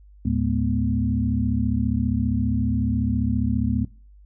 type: tone cluster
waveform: sine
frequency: 75.4 / 110.7 / 211.8 / 246.5 Hz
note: D2 / A2 / G#3 / B3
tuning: +46 / +11 / +34 / -3 cents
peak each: -25 dBFS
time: 0.25-3.85 s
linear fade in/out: 5 ms
effects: noise-tail reverb RT60 0.4 s tail -23 dB re dry + added 50 Hz sine -46 dBFS peak until 4.25 s